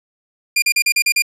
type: tone bursts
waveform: sawtooth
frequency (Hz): 2400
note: D7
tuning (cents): +37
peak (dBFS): -9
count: 7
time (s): 0.56-1.222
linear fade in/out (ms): 5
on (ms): 62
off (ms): 38
effects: resampled to 32000 Hz + 8-bit